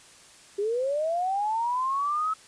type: linear sweep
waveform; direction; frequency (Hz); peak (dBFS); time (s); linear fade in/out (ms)
sine; up; 392 to 1299; -24; 0.58-2.34; 10
effects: white hiss -52 dBFS RMS until 2.47 s + resampled to 22050 Hz